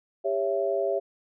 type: chord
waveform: sine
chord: C# diminished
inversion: second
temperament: just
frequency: 399.1 / 554.4 / 665.2 Hz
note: G4 / C#5 / E5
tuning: +31 / 0 / +16 cents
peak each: -28 dBFS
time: 0.24-1 s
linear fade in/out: 20 ms
effects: none